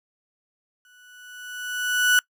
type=tone with exponential growth; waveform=35% pulse; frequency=1480 Hz; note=F#6; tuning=in tune; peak=-12 dBFS; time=0.85-2.19 s; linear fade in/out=1 ms; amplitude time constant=290 ms; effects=noise-tail reverb RT60 0.1 s tail -24 dB re dry